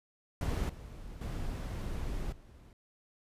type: noise with level steps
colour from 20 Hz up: brown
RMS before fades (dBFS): -31 / -46 / -37 / -54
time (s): 0.41-2.73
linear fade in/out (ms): 2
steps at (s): 0.69 / 1.21 / 2.32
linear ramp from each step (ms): 5
effects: resampled to 32000 Hz